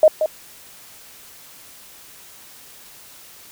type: tone with echo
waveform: sine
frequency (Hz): 622.3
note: D#5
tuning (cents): 0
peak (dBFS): -6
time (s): 0.03-0.08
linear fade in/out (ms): 2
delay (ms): 180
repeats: 1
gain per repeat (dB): -9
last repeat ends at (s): 0.26
effects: white hiss -44 dBFS RMS until 3.51 s